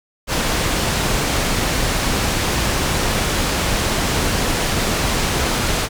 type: low-pass noise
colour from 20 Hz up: pink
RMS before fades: -19 dBFS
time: 0.27-5.89 s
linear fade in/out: 50 ms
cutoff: 9100 Hz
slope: 12 dB/octave
effects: none